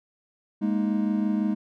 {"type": "chord", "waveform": "triangle", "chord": "Ab suspended second", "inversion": "none", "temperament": "just", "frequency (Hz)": [207.7, 233.6, 311.5], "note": ["Ab3", "Bb3", "Eb4"], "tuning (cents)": [0, 4, 2], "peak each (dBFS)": [-22, -27, -27], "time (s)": [0.61, 1.55], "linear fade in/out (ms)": 20, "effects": []}